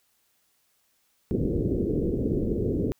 white low-pass noise, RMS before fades -26 dBFS, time 1.31-2.92 s, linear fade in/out 0 ms, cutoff 450 Hz, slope 48 dB/octave, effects white hiss -69 dBFS RMS until 2.99 s

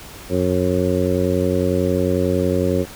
harmonic tone, 91 Hz, F#2, 28 cents flat, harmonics 1 / 2 / 3 / 4 / 5 / 6, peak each -23 / -23 / -23 / -23 / -23 / -23 dBFS, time 0.29-2.86 s, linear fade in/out 50 ms, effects pink hiss -38 dBFS RMS until 2.95 s

